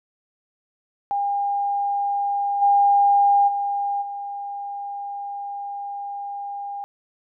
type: tone with level steps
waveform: sine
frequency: 806 Hz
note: G5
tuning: 48 cents sharp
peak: -20 / -13 / -21 / -28 dBFS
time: 1.11-6.84 s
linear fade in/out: 0 ms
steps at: 2.61 / 3.47 / 4.01 s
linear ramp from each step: 20 ms
effects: none